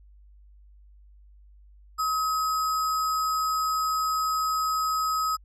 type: tone with sample-and-hold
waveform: sine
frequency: 1274 Hz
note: D#6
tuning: 41 cents sharp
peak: -23 dBFS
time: 1.98-5.37 s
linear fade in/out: 20 ms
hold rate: 6300 Hz
effects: added 50 Hz sine -50 dBFS peak until 5.44 s + low-pass 12000 Hz 12 dB/octave